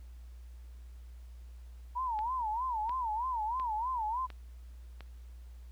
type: tone with vibrato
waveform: sine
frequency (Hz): 940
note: A#5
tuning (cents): +14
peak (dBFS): -31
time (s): 1.95-4.27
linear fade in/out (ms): 20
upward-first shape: sine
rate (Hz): 3.2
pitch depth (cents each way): 180
type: click train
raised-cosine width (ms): 0.3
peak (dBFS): -31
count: 5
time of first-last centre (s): 2.19-5.007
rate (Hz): 1.42
effects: added 60 Hz sine -46 dBFS peak until 5.71 s + pink hiss -68 dBFS RMS until 5.71 s